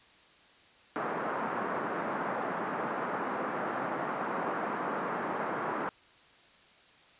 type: band-pass noise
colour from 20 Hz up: white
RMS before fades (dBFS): -34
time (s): 0.96-5.89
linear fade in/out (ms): 0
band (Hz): 170 to 1400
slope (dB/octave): 24
effects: white hiss -59 dBFS RMS until 7.19 s + resampled to 8000 Hz